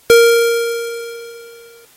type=tone with exponential decay; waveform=square; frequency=466.2 Hz; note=A#4; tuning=in tune; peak=-4 dBFS; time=0.1-1.85 s; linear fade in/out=0 ms; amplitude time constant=380 ms; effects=white hiss -49 dBFS RMS until 1.96 s + AAC 48 kbps